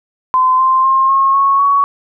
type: tone with pitch steps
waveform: sine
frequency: 1028 / 1046 / 1064.3 / 1082.9 / 1101.8 / 1121 Hz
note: C6 / C6 / C6 / C#6 / C#6 / C#6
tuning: -31 / -1 / +29 / -41 / -11 / +19 cents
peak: -8 dBFS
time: 0.34-1.84 s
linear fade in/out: 0 ms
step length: 250 ms
effects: none